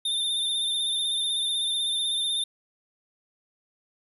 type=tone with vibrato; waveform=square; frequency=3600 Hz; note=A7; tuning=39 cents sharp; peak=-25 dBFS; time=0.05-2.44 s; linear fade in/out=5 ms; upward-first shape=triangle; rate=16 Hz; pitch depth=47 cents each way; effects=resampled to 32000 Hz